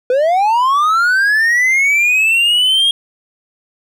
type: linear sweep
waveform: triangle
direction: up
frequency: 485 to 3270 Hz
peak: -8 dBFS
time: 0.1-2.91 s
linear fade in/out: 2 ms
effects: none